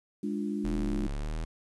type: chord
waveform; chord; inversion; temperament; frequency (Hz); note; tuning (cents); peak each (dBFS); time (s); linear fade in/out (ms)
sine; D diminished; second; equal; 207.7 / 293.7 / 349.2; Ab3 / D4 / F4; 0 / 0 / 0; -32 / -34 / -38; 0.23-1.07; 5
type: linear two-way sweep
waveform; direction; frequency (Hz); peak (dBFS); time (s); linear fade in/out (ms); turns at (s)
square; down then up; 41.15 to 32.88 to 41.15; -32; 0.64-1.45; 10; 0.99
effects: resampled to 24000 Hz + 10-bit